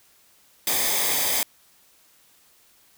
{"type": "noise with comb filter", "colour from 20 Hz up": "white", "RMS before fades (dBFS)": -23, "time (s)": [0.67, 1.43], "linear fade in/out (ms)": 2, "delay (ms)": 0.71, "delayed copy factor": -0.65, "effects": ["white hiss -58 dBFS RMS until 2.97 s"]}